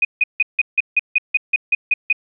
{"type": "tone bursts", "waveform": "sine", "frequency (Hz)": 2489, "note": "D#7", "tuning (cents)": 0, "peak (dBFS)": -11, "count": 12, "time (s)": [0.02, 2.128], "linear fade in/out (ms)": 5, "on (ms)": 29, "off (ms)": 160, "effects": []}